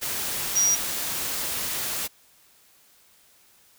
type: tone in noise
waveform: sine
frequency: 5750 Hz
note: F8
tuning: 50 cents sharp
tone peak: -18 dBFS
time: 0.55-0.76 s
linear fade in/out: 20 ms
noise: white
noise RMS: -29 dBFS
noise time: 0.01-2.08 s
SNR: +8 dB
effects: white hiss -58 dBFS RMS until 3.78 s